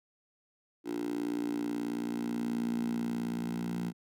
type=tone with high-pass filter sweep; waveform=10% pulse; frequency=58.5 Hz; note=A#1; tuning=7 cents sharp; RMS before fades=-34 dBFS; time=0.84-3.93 s; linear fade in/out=50 ms; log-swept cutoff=320 to 190 Hz; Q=6.4; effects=none